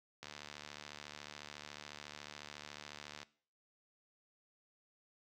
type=click train; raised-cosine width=0.2 ms; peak=-29 dBFS; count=223; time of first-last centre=0.23-3.23 s; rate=74 Hz; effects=noise-tail reverb RT60 0.5 s tail -20 dB re dry + high-pass 80 Hz 12 dB/octave